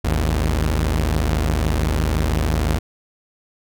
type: tone pair together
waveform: sawtooth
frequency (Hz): 53.79 / 77.78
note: A1 / D#2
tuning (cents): -39 / 0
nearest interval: tritone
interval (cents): 639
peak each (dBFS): -16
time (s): 0.04-2.79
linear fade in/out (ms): 10
effects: none